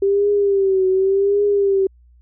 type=tone with vibrato; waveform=sine; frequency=392 Hz; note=G4; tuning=in tune; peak=-13 dBFS; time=0.02-1.87 s; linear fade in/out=5 ms; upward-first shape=triangle; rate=0.88 Hz; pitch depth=84 cents each way; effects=added 60 Hz sine -47 dBFS peak until 2.21 s